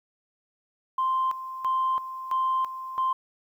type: tone with tremolo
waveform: sine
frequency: 1045 Hz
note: C6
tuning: 2 cents flat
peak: -21 dBFS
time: 0.98-3.13 s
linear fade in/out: 5 ms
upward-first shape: square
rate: 1.5 Hz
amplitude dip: 75%
effects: tanh soft clip ceiling -18 dBFS + 10-bit